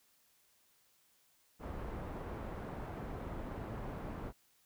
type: low-pass noise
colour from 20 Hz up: pink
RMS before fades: -43 dBFS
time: 1.59-4.33 s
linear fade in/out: 50 ms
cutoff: 1100 Hz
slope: 12 dB/octave
effects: white hiss -71 dBFS RMS until 4.65 s